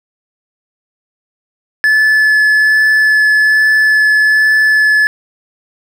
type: tone with vibrato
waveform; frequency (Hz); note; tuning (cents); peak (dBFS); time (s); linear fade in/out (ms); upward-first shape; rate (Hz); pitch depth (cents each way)
triangle; 1727; A6; -33; -5; 1.84-5.07; 0; sine; 1.2; 8
effects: none